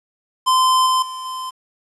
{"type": "tone with level steps", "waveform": "square", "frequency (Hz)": 1032, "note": "C6", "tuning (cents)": -24, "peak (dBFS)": [-13, -15, -28, -26], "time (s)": [0.46, 1.51], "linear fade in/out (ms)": 20, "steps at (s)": [0.86, 1.02, 1.25], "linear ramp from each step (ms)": 5, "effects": ["resampled to 24000 Hz", "8-bit"]}